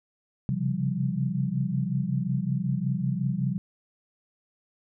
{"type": "tone cluster", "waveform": "sine", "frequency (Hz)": [131.3, 136.7, 171.6, 194.7], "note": ["C3", "C#3", "F3", "G3"], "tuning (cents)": [6, -24, -30, -12], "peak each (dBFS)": -30, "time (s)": [0.49, 3.58], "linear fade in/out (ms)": 0, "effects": []}